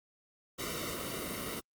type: noise with comb filter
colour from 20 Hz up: pink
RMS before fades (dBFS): -38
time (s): 0.58-1.61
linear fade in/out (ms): 20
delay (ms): 1.2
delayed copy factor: -1
effects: Opus 48 kbps